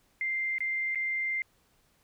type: tone with dropouts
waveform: sine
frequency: 2093 Hz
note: C7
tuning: in tune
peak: -28 dBFS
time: 0.21-1.42 s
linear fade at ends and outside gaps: 1 ms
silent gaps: 0.583-0.605 / 0.948-0.956 s
effects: pink hiss -68 dBFS RMS until 2.03 s